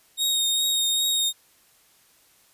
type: tone with vibrato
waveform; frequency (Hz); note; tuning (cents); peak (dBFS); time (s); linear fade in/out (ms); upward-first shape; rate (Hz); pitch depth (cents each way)
sawtooth; 3729; A#7; 0; -18; 0.17-1.33; 50; triangle; 2.5; 22
effects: white hiss -59 dBFS RMS until 2.53 s + resampled to 32000 Hz